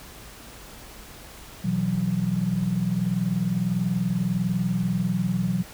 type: chord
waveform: sine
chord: B suspended fourth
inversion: none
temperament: equal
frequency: 123.47 / 164.81 / 185 Hz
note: B2 / E3 / F#3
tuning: 0 / 0 / 0 cents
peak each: -29 / -27 / -24 dBFS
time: 1.64-5.63 s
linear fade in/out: 10 ms
effects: added 50 Hz sine -51 dBFS peak until 5.73 s + pink hiss -44 dBFS RMS until 5.73 s